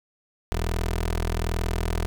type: tone with notch filter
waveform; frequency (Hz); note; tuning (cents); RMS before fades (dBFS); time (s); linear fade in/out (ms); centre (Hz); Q
15% pulse; 41.2; E1; 0; -26; 0.52-2.06; 0; 140; 1.5
effects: none